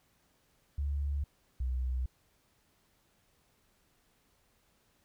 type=tone pair in turn; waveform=sine; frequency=71.2 / 63.31 Hz; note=C#2 / B1; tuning=+47 / +44 cents; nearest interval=major second; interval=203 cents; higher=first; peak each=-30 / -30 dBFS; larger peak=neither; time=0.78-1.24 / 1.6-2.06 s; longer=neither; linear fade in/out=5 ms; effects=pink hiss -71 dBFS RMS until 5.04 s